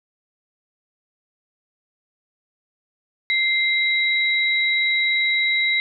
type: tone pair together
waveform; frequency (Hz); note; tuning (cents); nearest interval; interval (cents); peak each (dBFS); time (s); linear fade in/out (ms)
sine; 2093 / 3870; C7 / B7; 0 / -36; major seventh; 1064; -18 / -23; 3.3-5.8; 0
effects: none